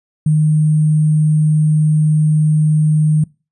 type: tone with sample-and-hold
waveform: sine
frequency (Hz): 153.9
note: D#3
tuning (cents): -19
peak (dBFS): -9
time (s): 0.26-3.24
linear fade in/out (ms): 5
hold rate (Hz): 8820
effects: noise-tail reverb RT60 0.3 s tail -24 dB re dry + resampled to 24000 Hz